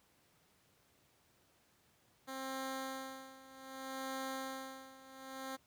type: tone with tremolo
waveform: 10% pulse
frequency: 265.3 Hz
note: C4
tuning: 24 cents sharp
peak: -31 dBFS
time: 2.27-5.57 s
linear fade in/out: 20 ms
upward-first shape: sine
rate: 0.64 Hz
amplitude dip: 85%
effects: pink hiss -71 dBFS RMS until 5.66 s + high-pass 80 Hz 12 dB/octave